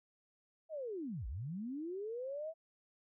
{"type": "linear two-way sweep", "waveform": "sine", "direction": "down then up", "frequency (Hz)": [660, 47.92, 660], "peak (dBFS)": -39, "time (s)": [0.69, 2.54], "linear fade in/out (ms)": 50, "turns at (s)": 1.27, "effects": []}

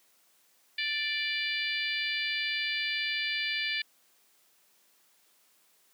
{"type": "harmonic tone", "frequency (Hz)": 587.3, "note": "D5", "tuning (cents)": 0, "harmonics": [3, 4, 5, 6, 7, 8], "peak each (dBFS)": [-35, -33, -37, -37, -40, -40], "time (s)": [0.78, 3.82], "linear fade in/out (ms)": 5, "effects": ["white hiss -66 dBFS RMS until 5.93 s", "high-pass 200 Hz 12 dB/octave"]}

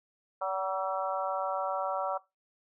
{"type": "harmonic tone with a mistuned harmonic", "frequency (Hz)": 190.9, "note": "G3", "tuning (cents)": -46, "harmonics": [3, 4, 5, 6, 7], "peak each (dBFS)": [-34, -35, -36, -37, -37], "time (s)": [0.41, 2.18], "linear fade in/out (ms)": 10, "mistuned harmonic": 4, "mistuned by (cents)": -16, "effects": ["noise-tail reverb RT60 0.2 s tail -19 dB re dry"]}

